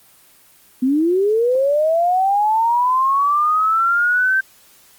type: linear sweep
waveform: sine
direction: up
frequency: 246.9 to 1565 Hz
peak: -13 dBFS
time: 0.82-4.41 s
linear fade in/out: 10 ms
effects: white hiss -50 dBFS RMS until 4.98 s + Opus 24 kbps